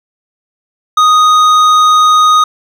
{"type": "tone with hard clipping", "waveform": "sine", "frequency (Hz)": 1244.5, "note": "D#6", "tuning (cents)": 0, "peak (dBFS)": -6, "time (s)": [0.97, 2.44], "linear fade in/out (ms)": 5, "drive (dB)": 9, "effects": []}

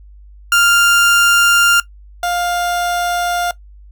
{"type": "tone pair in turn", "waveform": "30% pulse", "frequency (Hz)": [1396.9, 702.7], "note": ["F6", "F5"], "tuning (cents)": [0, 10], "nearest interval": "octave", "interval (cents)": 1190, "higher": "first", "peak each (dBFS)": [-6, -13], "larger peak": "first", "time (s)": [[0.52, 1.8], [2.23, 3.51]], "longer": "neither", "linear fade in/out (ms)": 2, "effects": ["noise-tail reverb RT60 0.1 s tail -18 dB re dry", "added 50 Hz sine -37 dBFS peak until 3.91 s"]}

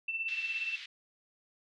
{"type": "tone with tremolo", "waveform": "sine", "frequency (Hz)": 2674, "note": "E7", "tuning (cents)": 24, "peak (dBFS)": -30, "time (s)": [0.08, 0.76], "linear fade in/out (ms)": 5, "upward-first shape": "sine", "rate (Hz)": 17, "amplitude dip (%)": 60}
{"type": "band-pass noise", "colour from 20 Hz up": "pink", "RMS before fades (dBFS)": -46, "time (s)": [0.28, 0.86], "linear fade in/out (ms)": 5, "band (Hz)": [2200, 3900], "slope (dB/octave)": 24}
{"effects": []}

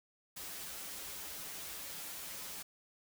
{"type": "noise with comb filter", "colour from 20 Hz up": "white", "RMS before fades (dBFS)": -45, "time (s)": [0.36, 2.63], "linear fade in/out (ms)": 10, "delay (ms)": 8.3, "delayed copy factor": -0.8, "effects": []}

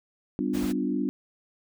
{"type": "chord", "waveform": "sine", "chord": "G dominant seventh", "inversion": "none", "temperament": "equal with one note detuned", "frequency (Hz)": [196, 250.4, 293.7, 349.2], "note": ["G3", "B3", "D4", "F4"], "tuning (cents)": [0, 24, 0, 0], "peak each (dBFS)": [-31, -29, -29, -34], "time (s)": [0.39, 1.09], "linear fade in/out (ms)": 0}
{"type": "noise", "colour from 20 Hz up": "pink", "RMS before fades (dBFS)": -38, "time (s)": [0.53, 0.73], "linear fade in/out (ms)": 20}
{"effects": []}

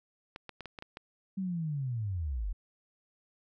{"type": "clicks", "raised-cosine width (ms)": 0.3, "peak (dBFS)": -26, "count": 7, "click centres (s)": [0.361, 0.493, 0.607, 0.657, 0.788, 0.824, 0.971]}
{"type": "linear sweep", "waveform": "sine", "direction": "down", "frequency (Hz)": [196.1, 40.23], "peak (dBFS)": -31, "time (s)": [1.37, 2.53], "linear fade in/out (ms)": 10}
{"effects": []}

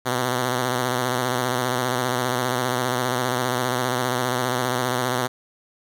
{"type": "tone with vibrato", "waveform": "5% pulse", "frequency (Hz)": 125.2, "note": "B2", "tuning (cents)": 24, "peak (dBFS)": -10, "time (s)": [0.05, 5.28], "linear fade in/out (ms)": 20, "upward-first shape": "square", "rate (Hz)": 15, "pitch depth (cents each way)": 48, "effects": []}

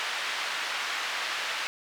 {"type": "band-pass noise", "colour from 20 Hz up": "pink", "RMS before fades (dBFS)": -32, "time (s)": [0, 1.67], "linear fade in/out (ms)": 0, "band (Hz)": [1300, 3700], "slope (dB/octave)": 12, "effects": []}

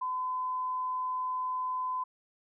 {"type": "tone", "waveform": "sine", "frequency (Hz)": 1016, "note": "B5", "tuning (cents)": 49, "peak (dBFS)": -30, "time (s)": [0.01, 2.04], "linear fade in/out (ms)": 10, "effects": []}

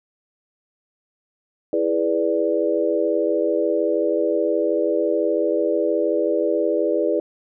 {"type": "chord", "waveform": "sine", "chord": "E dominant seventh", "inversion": "none", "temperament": "equal", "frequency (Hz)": [329.6, 415.3, 493.9, 587.3], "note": ["E4", "G#4", "B4", "D5"], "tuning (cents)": [0, 0, 0, 0], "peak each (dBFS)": -23, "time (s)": [1.73, 7.2], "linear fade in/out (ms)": 2, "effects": []}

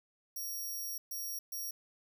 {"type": "tone bursts at uneven times", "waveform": "5% pulse", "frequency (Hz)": 5650, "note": "F8", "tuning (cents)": 19, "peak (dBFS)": -32, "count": 3, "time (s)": [[0.36, 0.98], [1.11, 1.39], [1.52, 1.71]], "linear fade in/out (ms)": 5, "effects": []}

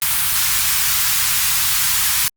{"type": "band-stop noise", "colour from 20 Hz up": "white", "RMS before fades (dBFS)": -17, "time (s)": [0.02, 2.28], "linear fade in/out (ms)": 0, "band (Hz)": [150, 1000], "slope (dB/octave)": 24, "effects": ["Opus 32 kbps"]}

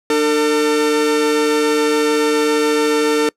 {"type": "tone pair together", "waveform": "45% pulse", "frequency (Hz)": [299.1, 452.2], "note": ["D4", "A4"], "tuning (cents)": [32, 47], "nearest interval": "perfect fifth", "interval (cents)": 715, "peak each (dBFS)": [-18, -14], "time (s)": [0.1, 3.29], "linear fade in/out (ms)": 2, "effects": ["noise-tail reverb RT60 0.1 s tail -25 dB re dry", "low-pass 10000 Hz 12 dB/octave"]}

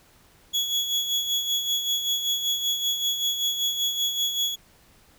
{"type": "tone with tremolo", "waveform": "35% pulse", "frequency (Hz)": 3364, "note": "G#7", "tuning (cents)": 22, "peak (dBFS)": -19, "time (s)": [0.53, 4.56], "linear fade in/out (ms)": 20, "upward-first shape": "sine", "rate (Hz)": 5.2, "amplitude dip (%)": 55, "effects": ["pink hiss -57 dBFS RMS until 5.18 s"]}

